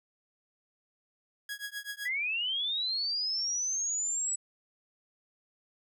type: tone with tremolo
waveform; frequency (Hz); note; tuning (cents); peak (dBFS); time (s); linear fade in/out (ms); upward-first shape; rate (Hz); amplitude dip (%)
sawtooth; 1660; G#6; -1; -30; 1.49-2.09; 2; triangle; 7.9; 100
type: linear sweep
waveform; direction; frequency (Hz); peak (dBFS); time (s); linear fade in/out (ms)
sine; up; 1923 to 7902; -29; 2.05-4.36; 10
effects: none